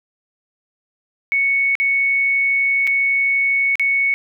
sine tone with dropouts, 2217 Hz, C#7, in tune, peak -14 dBFS, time 1.32-4.14 s, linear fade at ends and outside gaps 0 ms, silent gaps 1.753-1.8 / 2.87-2.874 / 3.755-3.796 s, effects none

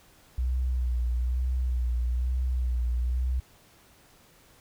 sine tone with vibrato, 61.74 Hz, B1, in tune, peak -24 dBFS, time 0.38-3.4 s, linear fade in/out 5 ms, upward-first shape sine, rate 1.1 Hz, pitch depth 47 cents each way, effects pink hiss -58 dBFS RMS until 4.6 s

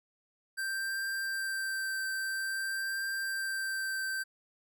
square tone with vibrato, 1568 Hz, G6, in tune, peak -33 dBFS, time 0.57-4.24 s, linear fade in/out 20 ms, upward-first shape triangle, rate 0.5 Hz, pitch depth 14 cents each way, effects none

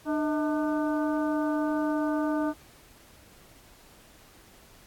harmonic tone with a mistuned harmonic, 300.3 Hz, D4, 39 cents sharp, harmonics 1 / 2 / 3 / 4 / 5, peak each -26 / -32 / -36 / -38 / -40 dBFS, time 0.05-2.54 s, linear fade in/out 50 ms, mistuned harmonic 2, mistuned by +85 cents, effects pink hiss -55 dBFS RMS until 4.86 s + AAC 64 kbps

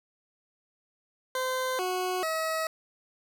20% pulse tone with pitch steps, 515 / 367.2 / 641 Hz, C5 / F#4 / E5, -28 / -13 / -49 cents, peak -23 dBFS, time 1.35-2.67 s, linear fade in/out 2 ms, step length 440 ms, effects none

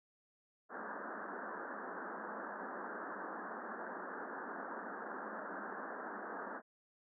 white band-pass noise, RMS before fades -45 dBFS, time 0.69-6.62 s, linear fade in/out 50 ms, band 190 to 1700 Hz, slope 96 dB/octave, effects none

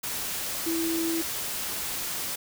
sine tone in noise, 329.6 Hz, E4, in tune, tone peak -26 dBFS, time 0.66-1.22 s, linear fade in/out 10 ms, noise white, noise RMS -32 dBFS, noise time 0.03-2.36 s, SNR +3 dB, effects none

